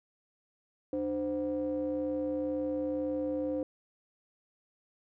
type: ring-modulated tone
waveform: triangle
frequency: 110 Hz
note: A2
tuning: in tune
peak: -25 dBFS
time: 0.93-3.63 s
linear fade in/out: 0 ms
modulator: 409 Hz
effects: none